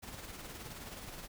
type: noise with tremolo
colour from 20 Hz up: pink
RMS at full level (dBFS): -45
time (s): 0.02-1.28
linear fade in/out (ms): 20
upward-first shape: sine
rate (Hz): 19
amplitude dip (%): 45
effects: none